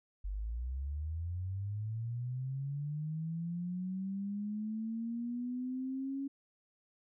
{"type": "linear sweep", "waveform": "sine", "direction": "up", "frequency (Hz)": [46.25, 277.2], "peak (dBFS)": -35, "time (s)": [0.24, 6.28], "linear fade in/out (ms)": 10, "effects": []}